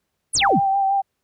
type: exponential sweep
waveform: sine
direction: down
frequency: 11280 to 116.54 Hz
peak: -16 dBFS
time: 0.33-0.6 s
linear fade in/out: 20 ms
type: noise with exponential decay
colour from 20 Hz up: brown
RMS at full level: -30 dBFS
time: 0.35-1 s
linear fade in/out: 1 ms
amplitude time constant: 140 ms
type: tone with vibrato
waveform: sine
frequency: 784 Hz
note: G5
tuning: in tune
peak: -16 dBFS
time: 0.41-1.02 s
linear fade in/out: 20 ms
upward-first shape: sine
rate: 6.1 Hz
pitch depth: 27 cents each way
effects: pink hiss -75 dBFS RMS until 1.23 s + high-pass 60 Hz 12 dB/octave